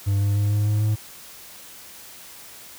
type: tone with pitch steps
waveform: triangle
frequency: 99.7 / 101.15 / 102.62 / 104.11 / 105.63 / 107.16 Hz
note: G2 / G#2 / G#2 / G#2 / G#2 / A2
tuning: +30 / -45 / -20 / +5 / +30 / -45 cents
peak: -16 dBFS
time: 0.06-0.96 s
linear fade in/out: 20 ms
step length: 150 ms
effects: white hiss -43 dBFS RMS until 2.78 s